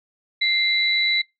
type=tone pair together; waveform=sine; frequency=2093 / 3954 Hz; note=C7 / B7; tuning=0 / +1 cents; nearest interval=major seventh; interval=1101 cents; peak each=-20 dBFS; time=0.41-1.22 s; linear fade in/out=10 ms; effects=noise-tail reverb RT60 0.2 s tail -23 dB re dry